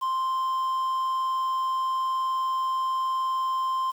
triangle tone with quantisation, 1046.5 Hz, C6, in tune, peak -22 dBFS, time 0.01-3.92 s, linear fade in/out 20 ms, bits 8, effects none

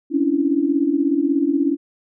sine tone cluster, 271.1 / 287.6 / 332.7 Hz, C#4 / D4 / E4, -38 / -36 / +16 cents, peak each -22 / -18 / -21 dBFS, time 0.1-1.77 s, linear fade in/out 50 ms, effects none

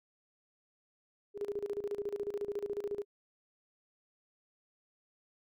sine tone with tremolo, 408.2 Hz, G#4, 30 cents flat, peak -32 dBFS, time 1.34-3.05 s, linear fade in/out 50 ms, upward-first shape square, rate 14 Hz, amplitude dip 80%, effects none

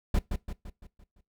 brown noise with echo, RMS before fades -23 dBFS, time 0.14-0.19 s, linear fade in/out 5 ms, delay 170 ms, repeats 6, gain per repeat -6 dB, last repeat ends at 1.21 s, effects noise-tail reverb RT60 0.2 s tail -20 dB re dry

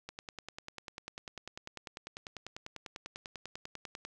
click train, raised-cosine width 0.2 ms, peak -25 dBFS, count 41, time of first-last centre 0.09-4.05 s, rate 10.1 Hz, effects none

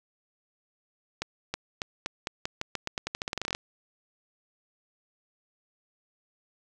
accelerating click train, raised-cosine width 0.2 ms, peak -13 dBFS, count 22, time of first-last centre 1.22-3.549 s, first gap 320 ms, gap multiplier 0.87, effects none

